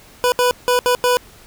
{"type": "tone bursts at uneven times", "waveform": "25% pulse", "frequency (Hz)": 493.9, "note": "B4", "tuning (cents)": 0, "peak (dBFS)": -9, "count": 5, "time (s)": [[0.24, 0.32], [0.39, 0.51], [0.68, 0.79], [0.86, 0.95], [1.04, 1.17]], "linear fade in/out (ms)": 0, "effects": ["pink hiss -45 dBFS RMS until 1.46 s"]}